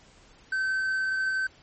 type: tone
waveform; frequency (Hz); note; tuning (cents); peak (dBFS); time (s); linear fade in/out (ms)
triangle; 1540; G6; -31; -23; 0.52-1.47; 5
effects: pink hiss -56 dBFS RMS until 1.62 s + MP3 32 kbps